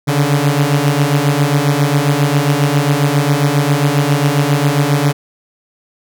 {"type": "beating tone pair", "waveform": "sawtooth", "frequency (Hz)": [140, 147.4], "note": ["C#3", "D3"], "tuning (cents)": [18, 7], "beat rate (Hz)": 7.4, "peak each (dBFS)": -10, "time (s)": [0.07, 5.13], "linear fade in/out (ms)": 20, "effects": []}